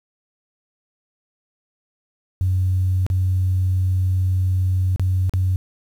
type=tone with dropouts; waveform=sine; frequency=92.7 Hz; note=F#2; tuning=4 cents sharp; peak=-15 dBFS; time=2.41-5.56 s; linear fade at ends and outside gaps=0 ms; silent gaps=3.065-3.101 / 4.961-4.996 / 5.295-5.337 s; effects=tanh soft clip ceiling -11 dBFS + 8-bit